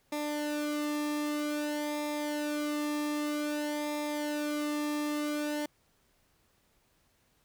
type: tone with flanger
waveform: sawtooth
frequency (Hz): 297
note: D4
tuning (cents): +20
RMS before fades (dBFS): -33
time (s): 0.12-5.66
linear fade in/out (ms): 5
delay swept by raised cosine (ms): 0.67 to 1.36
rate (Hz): 0.52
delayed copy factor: -0.7
effects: pink hiss -70 dBFS RMS until 7.44 s